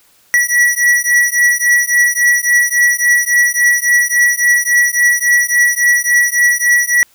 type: beating tone pair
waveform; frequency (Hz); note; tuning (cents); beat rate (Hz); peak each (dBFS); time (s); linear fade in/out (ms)
square; 1937 / 1940.6; B6 / B6; -34 / -31; 3.6; -13 / -13; 0.34-7.03; 0
effects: white hiss -51 dBFS RMS until 7.14 s